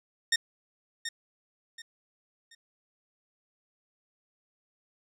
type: tone with echo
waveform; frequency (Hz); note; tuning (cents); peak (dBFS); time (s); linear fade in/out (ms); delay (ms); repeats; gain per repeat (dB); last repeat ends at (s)
15% pulse; 1836; A#6; -27; -16; 0.32-0.36; 5; 730; 3; -10; 2.55
effects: low-pass 11000 Hz 12 dB/octave